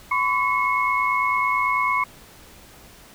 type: tone cluster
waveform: sine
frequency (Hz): 1015 / 1124 / 2182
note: B5 / C#6 / C#7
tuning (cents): +47 / +24 / -28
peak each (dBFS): -23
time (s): 0.11-2.04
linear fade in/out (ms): 5
effects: pink hiss -47 dBFS RMS until 3.14 s